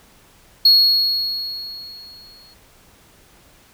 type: tone with exponential decay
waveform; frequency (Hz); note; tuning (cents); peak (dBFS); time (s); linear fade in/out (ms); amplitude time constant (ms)
triangle; 4324; C#8; -44; -6; 0.65-2.54; 5; 410
effects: pink hiss -51 dBFS RMS until 3.73 s